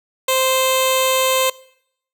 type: tone with notch filter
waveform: 10% pulse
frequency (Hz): 522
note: C5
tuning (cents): -4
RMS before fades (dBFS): -17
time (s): 0.28-1.5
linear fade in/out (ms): 5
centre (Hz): 1700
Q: 1.1
effects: noise-tail reverb RT60 0.7 s tail -21 dB re dry